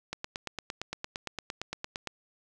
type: click train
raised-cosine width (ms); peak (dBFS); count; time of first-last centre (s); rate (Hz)
0.2; -17; 18; 0.13-2.073; 8.75
effects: none